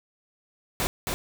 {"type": "noise with echo", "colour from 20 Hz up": "pink", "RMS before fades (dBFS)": -26, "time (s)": [0.8, 0.87], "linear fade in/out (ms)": 0, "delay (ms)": 270, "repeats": 1, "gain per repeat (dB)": -3, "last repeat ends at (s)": 1.14, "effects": []}